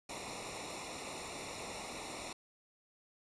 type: noise with comb filter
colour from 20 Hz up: pink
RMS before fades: -44 dBFS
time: 0.09-2.33 s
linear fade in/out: 5 ms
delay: 0.63 ms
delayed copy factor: -0.85
effects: resampled to 22050 Hz